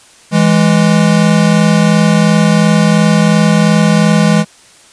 square tone pair together, 164.85 / 207.7 Hz, E3 / G#3, 0 / 0 cents, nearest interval major third, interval 400 cents, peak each -10 dBFS, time 0.31-4.45 s, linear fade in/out 50 ms, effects white hiss -42 dBFS RMS until 4.92 s + resampled to 22050 Hz

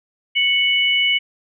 sine tone pair together, 2217 / 2959 Hz, C#7 / F#7, 0 / -1 cents, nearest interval perfect fourth, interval 499 cents, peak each -17 dBFS, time 0.35-1.19 s, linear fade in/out 20 ms, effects none

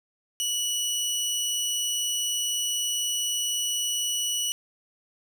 20% pulse tone, 2941 Hz, F#7, 11 cents flat, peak -20 dBFS, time 0.4-4.52 s, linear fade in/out 0 ms, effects none

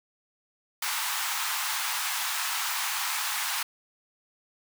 pink high-pass noise, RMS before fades -30 dBFS, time 0.82-3.63 s, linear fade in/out 5 ms, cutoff 840 Hz, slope 48 dB/octave, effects none

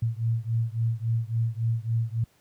sine beating tone pair, 113 / 116.6 Hz, A2 / A#2, +47 / +1 cents, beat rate 3.6 Hz, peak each -26 / -27 dBFS, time 0.02-2.24 s, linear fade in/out 5 ms, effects pink hiss -64 dBFS RMS until 2.4 s + high-pass 60 Hz 12 dB/octave

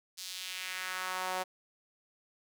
sawtooth tone with high-pass filter sweep, 185 Hz, F#3, in tune, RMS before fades -38 dBFS, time 0.17-1.44 s, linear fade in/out 20 ms, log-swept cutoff 4800 to 660 Hz, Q 1.6, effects none

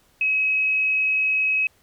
sine tone with frequency modulation, 2555 Hz, D#7, 45 cents sharp, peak -18 dBFS, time 0.21-1.67 s, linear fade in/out 2 ms, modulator 57.9 Hz, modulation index 0.26, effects pink hiss -60 dBFS RMS until 1.82 s

